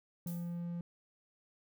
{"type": "tone", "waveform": "triangle", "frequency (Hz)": 172.3, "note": "F3", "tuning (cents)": -23, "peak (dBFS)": -35, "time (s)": [0.26, 0.81], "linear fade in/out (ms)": 2}
{"type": "noise with exponential decay", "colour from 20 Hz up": "violet", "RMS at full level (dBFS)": -46, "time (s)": [0.27, 0.65], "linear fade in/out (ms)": 2, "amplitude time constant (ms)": 81}
{"effects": []}